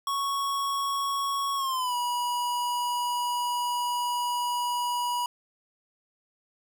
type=tone with pitch glide; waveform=square; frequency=1108.7 to 970.8 Hz; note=C#6 to B5; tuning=0 to -30 cents; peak=-27 dBFS; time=0.07-5.26 s; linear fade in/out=2 ms; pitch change=-230 cents; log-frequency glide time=1.56-1.95 s; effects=9-bit